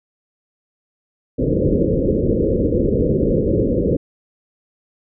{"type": "low-pass noise", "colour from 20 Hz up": "white", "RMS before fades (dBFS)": -17, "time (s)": [1.38, 3.97], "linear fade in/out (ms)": 10, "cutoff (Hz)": 540, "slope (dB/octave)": 96, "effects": []}